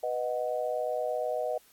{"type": "chord", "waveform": "sine", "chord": "B major", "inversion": "none", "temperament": "equal", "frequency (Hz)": [493.9, 622.3, 740], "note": ["B4", "D#5", "F#5"], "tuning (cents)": [0, 0, 0], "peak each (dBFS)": [-33, -31, -35], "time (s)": [0.03, 1.58], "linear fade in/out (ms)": 5, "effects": ["white hiss -61 dBFS RMS until 1.72 s", "AAC 64 kbps"]}